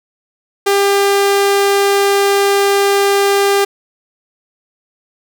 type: tone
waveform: sawtooth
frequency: 399 Hz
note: G4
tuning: 31 cents sharp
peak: -6 dBFS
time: 0.66-3.65 s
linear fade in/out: 10 ms
effects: none